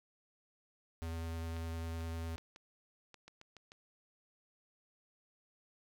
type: tone with vibrato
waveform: square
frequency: 82.41 Hz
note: E2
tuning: in tune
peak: -39 dBFS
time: 1.02-2.36 s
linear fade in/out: 0 ms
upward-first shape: sine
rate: 9.9 Hz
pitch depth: 9 cents each way
type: clicks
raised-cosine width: 0.2 ms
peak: -36 dBFS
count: 9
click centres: 1.566 / 2.008 / 2.381 / 2.561 / 3.143 / 3.28 / 3.414 / 3.567 / 3.719 s
effects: none